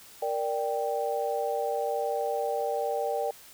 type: chord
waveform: sine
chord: G minor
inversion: first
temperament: equal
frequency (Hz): 466.2 / 587.3 / 784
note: Bb4 / D5 / G5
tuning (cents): 0 / 0 / 0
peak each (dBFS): -31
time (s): 0.22-3.31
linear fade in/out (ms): 5
effects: white hiss -51 dBFS RMS until 3.53 s